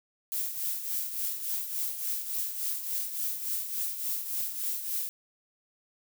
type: noise with tremolo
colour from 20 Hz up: violet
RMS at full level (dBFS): -30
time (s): 0.32-5.09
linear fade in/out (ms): 0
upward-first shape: triangle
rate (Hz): 3.5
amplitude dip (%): 65
effects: none